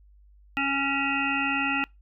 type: harmonic tone with a mistuned harmonic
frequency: 276.1 Hz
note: C#4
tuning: 7 cents flat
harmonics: 1 / 3 / 5 / 7 / 9 / 10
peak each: -30 / -32 / -30 / -33 / -29 / -31 dBFS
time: 0.57-1.84 s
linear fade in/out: 0 ms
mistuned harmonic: 9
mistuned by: +34 cents
effects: noise-tail reverb RT60 0.2 s tail -25 dB re dry + added 50 Hz sine -52 dBFS peak until 2.01 s